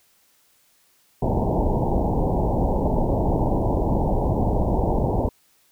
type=low-pass noise; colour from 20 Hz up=pink; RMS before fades=-21 dBFS; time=1.22-5.29 s; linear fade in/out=5 ms; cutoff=940 Hz; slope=96 dB/octave; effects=white hiss -61 dBFS RMS until 5.71 s